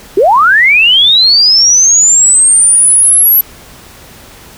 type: linear sweep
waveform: sine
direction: up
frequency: 346.5 to 11840 Hz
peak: -3 dBFS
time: 0.17-3.41 s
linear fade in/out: 5 ms
effects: pink hiss -35 dBFS RMS until 4.57 s